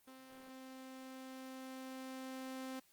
sawtooth tone with level ramp, 261.6 Hz, C4, in tune, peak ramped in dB -49 to -39 dBFS, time 0.07-2.8 s, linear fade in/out 10 ms, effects white hiss -71 dBFS RMS until 2.92 s + Opus 24 kbps

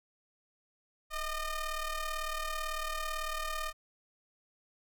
sawtooth ring-modulated tone, 614 Hz, D#5, 23 cents flat, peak -27 dBFS, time 1.1-3.73 s, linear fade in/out 50 ms, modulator 595 Hz, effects none

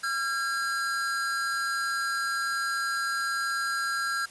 square tone pair together, 1365 / 1623.8 Hz, F6 / G#6, -40 / -39 cents, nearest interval minor third, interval 301 cents, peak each -31 / -30 dBFS, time 0.03-4.26 s, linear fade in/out 10 ms, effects white hiss -49 dBFS RMS until 4.3 s + resampled to 24000 Hz

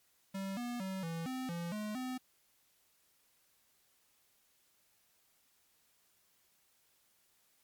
square tone with pitch steps, 193.9 / 241.8 / 190.4 / 165.6 / 258 / 170.8 / 211.7 / 255.3 Hz, G3 / B3 / F#3 / E3 / C4 / F3 / G#3 / C4, -19 / -36 / +50 / +8 / -24 / -38 / +33 / -42 cents, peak -38 dBFS, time 0.34-2.18 s, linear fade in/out 10 ms, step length 230 ms, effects white hiss -72 dBFS RMS until 7.63 s + MP3 96 kbps

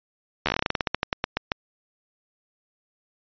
slowing click train, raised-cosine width 0.3 ms, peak -6 dBFS, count 20, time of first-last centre 0.46-1.519 s, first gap 12 ms, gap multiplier 1.15, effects resampled to 11025 Hz

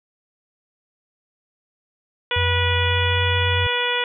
harmonic tone, 487.2 Hz, B4, 24 cents flat, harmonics 1 / 2 / 3 / 4 / 5 / 6 / 7, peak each -27 / -27 / -27 / -27 / -27 / -27 / -27 dBFS, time 2.31-4.04 s, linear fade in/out 2 ms
sine tone with pitch glide, 89 to 90.87 Hz, F2 to F#2, +33 to -31 cents, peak -20 dBFS, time 2.36-3.67 s, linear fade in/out 5 ms, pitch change +36 cents, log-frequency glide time 2.78-3.35 s
effects none

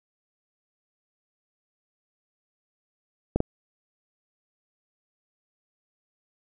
clicks, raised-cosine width 2 ms, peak -9 dBFS, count 2, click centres 3.36 / 3.404 s, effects none

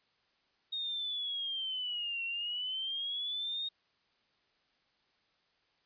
sine linear two-way sweep, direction down then up, 3729 to 2717 to 3729 Hz, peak -34 dBFS, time 0.72-3.69 s, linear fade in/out 10 ms, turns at 2.24 s, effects white hiss -73 dBFS RMS until 5.85 s + resampled to 11025 Hz

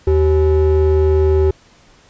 triangle ring-modulated tone, 231.2 Hz, A#3, 14 cents flat, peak -5 dBFS, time 0.07-1.51 s, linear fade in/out 5 ms, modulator 153 Hz, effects pink hiss -49 dBFS RMS until 2.09 s + resampled to 16000 Hz

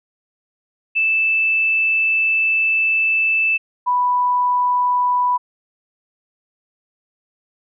sine tone pair in turn, 2637 / 987.8 Hz, E7 / B5, 0 / 0 cents, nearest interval octave + perfect fourth, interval 1700 cents, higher first, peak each -14 dBFS, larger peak neither, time 0.95-3.58 / 3.86-5.38 s, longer first, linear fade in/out 20 ms, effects none

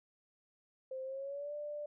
sine tone with pitch glide, 523.3 to 590.8 Hz, C5 to D5, 0 to +10 cents, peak -39 dBFS, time 0.91-1.86 s, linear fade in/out 5 ms, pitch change +210 cents, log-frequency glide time 1.03-1.54 s, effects none

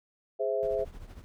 sine chord, Ab augmented, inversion none, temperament equal, 415.3 / 523.3 / 659.3 Hz, Ab4 / C5 / E5, 0 / 0 / 0 cents, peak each -31 dBFS, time 0.39-0.85 s, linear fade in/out 20 ms
brown noise with tremolo, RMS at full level -42 dBFS, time 0.63-1.24 s, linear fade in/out 0 ms, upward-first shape triangle, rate 13 Hz, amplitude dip 70%
effects none

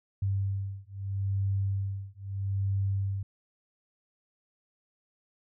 sine beating tone pair, 97.7 / 98.48 Hz, G2 / G2, -5 / +8 cents, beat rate 0.78 Hz, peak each -31 dBFS, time 0.22-3.23 s, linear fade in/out 5 ms, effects none

